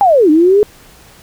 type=linear two-way sweep; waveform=sine; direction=down then up; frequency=830.6 to 295.2 to 427.4 Hz; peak=-5 dBFS; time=0.01-0.63 s; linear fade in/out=0 ms; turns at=0.3 s; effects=pink hiss -42 dBFS RMS until 1.22 s